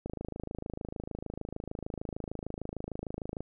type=click train; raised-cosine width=2 ms; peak=-23 dBFS; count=90; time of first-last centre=0.06-3.406 s; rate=26.6 Hz; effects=none